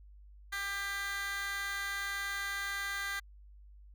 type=tone with high-pass filter; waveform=15% pulse; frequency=397.6 Hz; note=G4; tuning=25 cents sharp; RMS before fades=-37 dBFS; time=0.52-3.2 s; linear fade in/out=10 ms; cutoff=1800 Hz; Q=2.6; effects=added 50 Hz sine -52 dBFS peak until 3.94 s